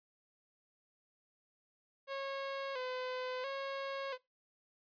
sawtooth tone with vibrato, 527 Hz, C5, 12 cents sharp, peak -34 dBFS, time 2.07-4.18 s, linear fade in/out 50 ms, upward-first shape square, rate 0.73 Hz, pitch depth 64 cents each way, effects noise-tail reverb RT60 0.2 s tail -20 dB re dry + resampled to 11025 Hz

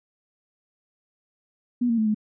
sine tone with pitch steps, 243.5 / 230.8 / 218.3 / 213.2 Hz, B3 / A#3 / A3 / G#3, -24 / -17 / -13 / +46 cents, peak -19 dBFS, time 1.81-2.146 s, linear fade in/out 10 ms, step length 84 ms, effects none

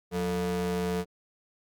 square ring-modulated tone, 130.81 Hz, C3, in tune, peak -25 dBFS, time 0.11-1.05 s, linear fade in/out 50 ms, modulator 312 Hz, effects Opus 48 kbps

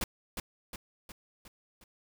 pink noise with echo, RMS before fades -32 dBFS, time 0.01-0.04 s, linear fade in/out 2 ms, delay 360 ms, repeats 5, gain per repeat -5 dB, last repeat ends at 1.84 s, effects none

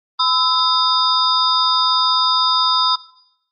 sine tone cluster, 1015 / 1309 / 3654 / 4908 Hz, B5 / E6 / A#7 / D#8, +47 / -13 / -35 / -25 cents, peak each -19 dBFS, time 0.19-2.96 s, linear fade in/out 10 ms, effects noise-tail reverb RT60 0.7 s tail -17 dB re dry + Opus 24 kbps

